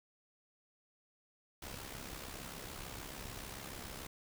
pink noise with amplitude modulation, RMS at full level -44 dBFS, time 1.62-4.07 s, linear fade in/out 5 ms, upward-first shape sine, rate 66.8 Hz, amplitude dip 60%, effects none

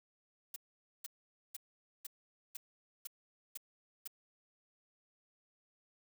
blue noise bursts, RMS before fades -43 dBFS, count 8, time 0.54-4.076 s, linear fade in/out 5 ms, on 22 ms, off 480 ms, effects none

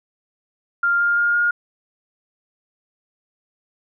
sine tone with pitch steps, 1396.9 / 1405.8 / 1414.8 / 1423.8 Hz, F6 / F6 / F6 / F6, 0 / +11 / +22 / +33 cents, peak -15 dBFS, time 0.83-1.51 s, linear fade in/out 5 ms, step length 170 ms, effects none

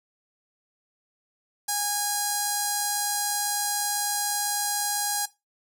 5% pulse tone with notch filter, 822 Hz, G#5, 18 cents flat, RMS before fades -27 dBFS, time 1.68-5.26 s, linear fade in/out 10 ms, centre 2700 Hz, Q 0.55, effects noise-tail reverb RT60 0.2 s tail -17 dB re dry

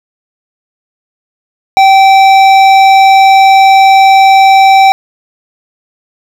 sine tone with hard clipping, 775 Hz, G5, 20 cents flat, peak -3 dBFS, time 1.77-4.92 s, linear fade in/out 0 ms, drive 12 dB, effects none

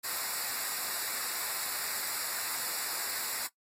white noise with comb filter, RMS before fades -35 dBFS, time 0.03-3.48 s, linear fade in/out 20 ms, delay 0.32 ms, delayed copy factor -0.8, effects noise-tail reverb RT60 0.1 s tail -18 dB re dry + AAC 48 kbps

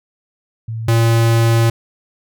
sine / square tone pair in turn, 112.7 / 115 Hz, A2 / A#2, +42 / -23 cents, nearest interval unison, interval 35 cents, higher second, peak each -21 / -11 dBFS, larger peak second, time 0.68-0.88 / 0.88-1.7 s, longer second, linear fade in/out 5 ms, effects none

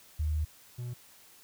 sine / triangle tone pair in turn, 76.6 / 121.92 Hz, D#2 / B2, -27 / -22 cents, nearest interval minor sixth, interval 805 cents, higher second, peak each -27 / -33 dBFS, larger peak first, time 0.19-0.45 / 0.78-0.94 s, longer first, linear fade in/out 10 ms, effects white hiss -57 dBFS RMS until 1.43 s

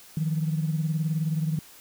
sine beating tone pair, 155.56 / 174.56 Hz, D#3 / F3, 0 / -1 cents, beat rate 19 Hz, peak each -24 / -30 dBFS, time 0.17-1.59 s, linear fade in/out 2 ms, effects tanh soft clip ceiling -16 dBFS + white hiss -50 dBFS RMS until 1.8 s

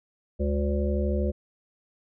harmonic tone with a mistuned harmonic, 72.5 Hz, D2, 22 cents flat, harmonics 1 / 3 / 5 / 7 / 8, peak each -25 / -30 / -32 / -33 / -34 dBFS, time 0.39-1.32 s, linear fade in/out 20 ms, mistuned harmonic 3, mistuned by -88 cents, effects none

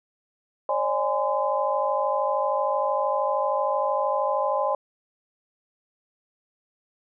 sine tone cluster, 546 / 599 / 829 / 1025 Hz, C#5 / D5 / G#5 / C6, -26 / +34 / -3 / -36 cents, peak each -27 dBFS, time 0.69-4.75 s, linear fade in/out 2 ms, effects none

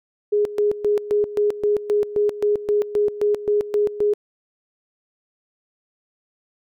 sine tone with tremolo, 415.3 Hz, G#4, in tune, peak -15 dBFS, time 0.32-4.14 s, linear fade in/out 10 ms, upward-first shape square, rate 3.8 Hz, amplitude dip 80%, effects none

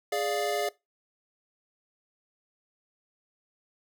square chord, D diminished, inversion second, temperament equal, 415.3 / 587.3 / 698.5 Hz, Ab4 / D5 / F5, 0 / 0 / 0 cents, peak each -32 dBFS, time 0.12-0.69 s, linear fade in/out 5 ms, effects noise-tail reverb RT60 0.2 s tail -20 dB re dry

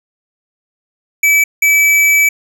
square tone bursts at uneven times, 2301 Hz, D7, 36 cents flat, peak -8 dBFS, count 2, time 1.23-1.44 / 1.62-2.29 s, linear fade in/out 5 ms, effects none

